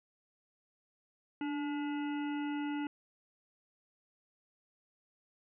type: harmonic tone with a mistuned harmonic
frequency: 286.9 Hz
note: D4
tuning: 40 cents flat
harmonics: 1 / 3 / 5 / 7 / 9 / 10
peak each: -34 / -44 / -48 / -51 / -53 / -54 dBFS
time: 1.41-2.87 s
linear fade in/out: 2 ms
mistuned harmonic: 1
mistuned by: +40 cents
effects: none